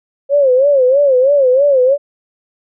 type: tone with vibrato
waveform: sine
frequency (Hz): 539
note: C#5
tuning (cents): -49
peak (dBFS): -7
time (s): 0.29-1.98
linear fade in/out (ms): 50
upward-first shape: sine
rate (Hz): 3.1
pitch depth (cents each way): 130
effects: none